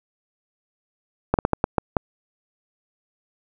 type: slowing click train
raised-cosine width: 1 ms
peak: -3 dBFS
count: 7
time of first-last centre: 1.34-1.968 s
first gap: 48 ms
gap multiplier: 1.31
effects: none